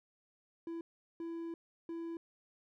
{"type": "tone bursts at uneven times", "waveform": "triangle", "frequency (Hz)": 333.4, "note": "E4", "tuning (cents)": 20, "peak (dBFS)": -37, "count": 3, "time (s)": [[0.67, 0.81], [1.2, 1.54], [1.89, 2.17]], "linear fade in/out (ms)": 2, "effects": []}